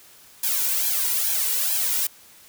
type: noise with flanger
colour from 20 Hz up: blue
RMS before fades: -23 dBFS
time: 0.43-2.07 s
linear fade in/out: 5 ms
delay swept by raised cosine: 1.2 to 2.11 ms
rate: 2.3 Hz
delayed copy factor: +1
effects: white hiss -50 dBFS RMS until 2.48 s